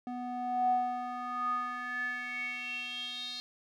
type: tone with band-pass filter sweep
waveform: square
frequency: 246.9 Hz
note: B3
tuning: in tune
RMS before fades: -35 dBFS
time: 0.07-3.4 s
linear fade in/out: 0 ms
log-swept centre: 500 to 4100 Hz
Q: 8.6
effects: none